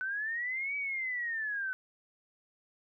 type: linear two-way sweep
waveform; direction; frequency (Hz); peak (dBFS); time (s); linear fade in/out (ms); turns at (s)
sine; up then down; 1496 to 2291 to 1503; -32; 0.01-1.73; 0; 0.76
effects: none